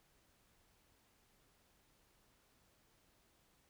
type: silence
effects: pink hiss -73 dBFS RMS until 3.69 s